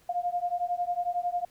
sine beating tone pair, 701 / 712 Hz, F5 / F5, +6 / +33 cents, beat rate 11 Hz, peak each -30 / -30 dBFS, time 0.09-1.45 s, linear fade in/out 5 ms, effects pink hiss -62 dBFS RMS until 1.5 s

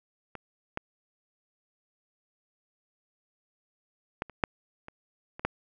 clicks, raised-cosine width 0.5 ms, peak -24 / -16 / -15 / -30 / -8 / -27 / -26 / -11 dBFS, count 8, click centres 0.353 / 0.774 / 4.221 / 4.297 / 4.438 / 4.884 / 5.395 / 5.45 s, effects none

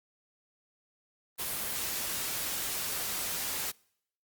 white noise, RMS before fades -34 dBFS, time 1.38-3.72 s, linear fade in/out 20 ms, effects noise-tail reverb RT60 0.7 s tail -26 dB re dry + Opus 32 kbps

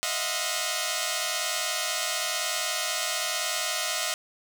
5% pulse tone cluster, 621 / 662 / 722 / 1038 Hz, D#5 / E5 / F#5 / C6, -3 / +7 / -43 / -14 cents, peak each -20 / -22 / -20 / -24 dBFS, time 0.03-4.14 s, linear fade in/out 0 ms, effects none

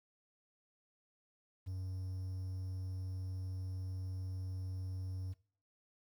triangle tone with quantisation, 93.3 Hz, F#2, 15 cents sharp, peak -37 dBFS, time 1.66-5.34 s, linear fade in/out 20 ms, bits 11, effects noise-tail reverb RT60 0.4 s tail -18 dB re dry

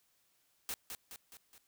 white noise with echo, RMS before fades -39 dBFS, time 0.69-0.74 s, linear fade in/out 0 ms, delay 210 ms, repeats 4, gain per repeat -5 dB, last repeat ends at 1.58 s, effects white hiss -74 dBFS RMS until 1.67 s

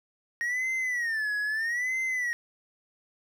triangle tone with vibrato, 1864.7 Hz, A#6, in tune, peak -25 dBFS, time 0.41-2.33 s, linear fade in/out 0 ms, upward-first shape sine, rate 0.78 Hz, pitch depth 180 cents each way, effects none

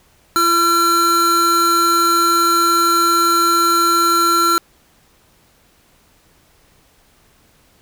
square tone pair together, 339.9 / 1358.8 Hz, F4 / F6, -47 / -48 cents, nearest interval 2 octaves, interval 2399 cents, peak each -21 / -13 dBFS, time 0.36-4.58 s, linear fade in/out 0 ms, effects pink hiss -54 dBFS RMS until 7.81 s

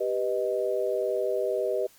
sine chord, G augmented, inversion none, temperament equal, 392 / 493.9 / 622.3 Hz, G4 / B4 / D#5, 0 / 0 / 0 cents, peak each -29 dBFS, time 0-1.87 s, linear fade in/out 10 ms, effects white hiss -57 dBFS RMS until 1.98 s + Opus 48 kbps

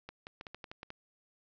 clicks, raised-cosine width 0.3 ms, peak -28 dBFS, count 9, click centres 0.09 / 0.269 / 0.411 / 0.468 / 0.546 / 0.642 / 0.715 / 0.831 / 0.904 s, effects resampled to 16000 Hz + 10-bit

